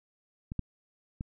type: clicks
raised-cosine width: 5 ms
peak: -24 / -18 / -23 dBFS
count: 3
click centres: 0.519 / 0.593 / 1.209 s
effects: none